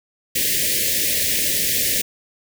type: band-stop noise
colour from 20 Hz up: white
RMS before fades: -20 dBFS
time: 0.35-2.02 s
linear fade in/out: 10 ms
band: 610 to 1700 Hz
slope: 96 dB/octave
effects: none